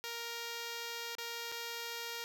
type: tone with dropouts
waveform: 5% pulse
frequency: 467.3 Hz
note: A#4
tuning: 4 cents sharp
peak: -28 dBFS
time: 0.04-2.24 s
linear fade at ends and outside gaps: 0 ms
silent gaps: 1.152-1.183 / 1.517-1.521 s
effects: none